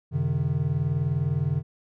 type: tone cluster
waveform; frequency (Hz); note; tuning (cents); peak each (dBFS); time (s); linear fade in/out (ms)
triangle; 92.2 / 132.9 / 152.7; F#2 / C3 / D#3; -6 / +27 / -32; -29 / -24 / -24; 0.11-1.63; 50
effects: none